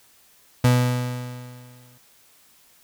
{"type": "tone with exponential decay", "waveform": "35% pulse", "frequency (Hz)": 124, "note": "B2", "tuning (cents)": 7, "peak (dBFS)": -11, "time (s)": [0.64, 1.98], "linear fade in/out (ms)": 5, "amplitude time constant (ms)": 290, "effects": ["white hiss -56 dBFS RMS until 2.83 s"]}